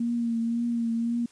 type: tone with vibrato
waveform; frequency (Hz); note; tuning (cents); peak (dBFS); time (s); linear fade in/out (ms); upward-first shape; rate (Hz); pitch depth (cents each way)
sine; 233.1; A#3; 0; -24; 0-1.26; 5; triangle; 1.9; 36
effects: white hiss -58 dBFS RMS until 1.31 s + resampled to 22050 Hz